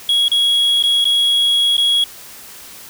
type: tone with dropouts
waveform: triangle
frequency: 3322 Hz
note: G#7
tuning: in tune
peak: -10 dBFS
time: 0.09-2.04 s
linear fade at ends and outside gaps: 2 ms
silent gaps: 0.282-0.316 / 0.826-0.837 / 1.043-1.053 / 1.768-1.779 s
effects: white hiss -37 dBFS RMS until 2.89 s